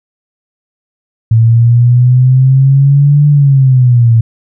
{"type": "exponential two-way sweep", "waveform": "sine", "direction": "up then down", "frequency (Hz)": [112.3, 147.5, 112.5], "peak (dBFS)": -3, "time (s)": [1.31, 4.21], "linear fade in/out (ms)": 5, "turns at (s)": 3.28, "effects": []}